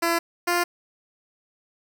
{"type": "tone pair in turn", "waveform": "10% pulse", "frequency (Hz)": [337.5, 349.5], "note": ["E4", "F4"], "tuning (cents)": [41, 1], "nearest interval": "minor second", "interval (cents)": 60, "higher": "second", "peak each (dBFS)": -12, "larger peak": "neither", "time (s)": [[0.02, 0.19], [0.47, 0.64]], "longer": "neither", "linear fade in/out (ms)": 10, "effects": []}